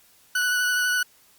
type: tone with vibrato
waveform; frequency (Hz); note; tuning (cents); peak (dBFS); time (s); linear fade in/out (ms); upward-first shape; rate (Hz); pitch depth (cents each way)
40% pulse; 1480; F#6; 0; -20; 0.35-1.03; 5; triangle; 12; 20
effects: white hiss -57 dBFS RMS until 1.38 s + Opus 48 kbps